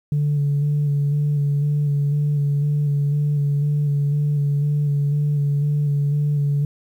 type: tone with vibrato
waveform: sine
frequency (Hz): 145.1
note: D3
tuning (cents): -21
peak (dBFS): -15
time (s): 0.12-6.65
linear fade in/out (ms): 2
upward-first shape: square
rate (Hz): 2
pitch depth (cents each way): 21
effects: tanh soft clip ceiling -14 dBFS + 9-bit